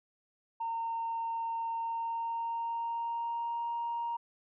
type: tone with pitch glide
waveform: sine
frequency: 916 to 936.9 Hz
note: A#5 to A#5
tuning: -31 to +8 cents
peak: -31 dBFS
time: 0.6-4.17 s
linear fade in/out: 10 ms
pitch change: +39 cents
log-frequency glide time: 1.74-3.68 s
effects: tanh soft clip ceiling -28 dBFS